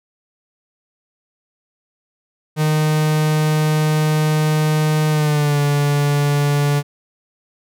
45% pulse tone with pitch glide, 154 to 144.52 Hz, D#3 to D3, -17 to -27 cents, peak -14 dBFS, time 2.56-6.83 s, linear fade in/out 50 ms, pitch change -110 cents, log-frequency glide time 5.09-5.59 s, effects none

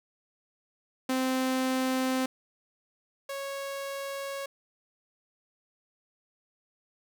sawtooth tone pair in turn, 259.6 / 552.3 Hz, C4 / C#5, -13 / -6 cents, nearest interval octave + minor second, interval 1307 cents, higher second, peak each -22 / -30 dBFS, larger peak first, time 1.09-2.26 / 3.29-4.46 s, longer neither, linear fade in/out 5 ms, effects none

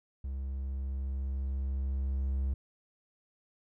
triangle tone with level ramp, 67.1 Hz, C2, 44 cents sharp, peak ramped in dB -32 to -26 dBFS, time 0.24-2.54 s, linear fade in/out 5 ms, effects none

